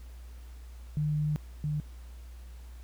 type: tone pair in turn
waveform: sine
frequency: 150.8 / 150.11 Hz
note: D3 / D3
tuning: +46 / +38 cents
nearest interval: unison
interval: 8 cents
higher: first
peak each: -26 / -28 dBFS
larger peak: first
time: 0.97-1.36 / 1.64-1.8 s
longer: first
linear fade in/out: 0 ms
effects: added 60 Hz sine -43 dBFS peak until 2.83 s + pink hiss -60 dBFS RMS until 2.83 s